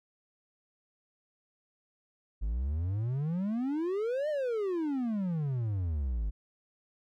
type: exponential two-way sweep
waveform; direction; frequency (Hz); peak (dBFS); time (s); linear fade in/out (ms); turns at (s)
triangle; up then down; 48.95 to 622.3 to 48.95; -27; 2.41-6.31; 20; 4.29
effects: none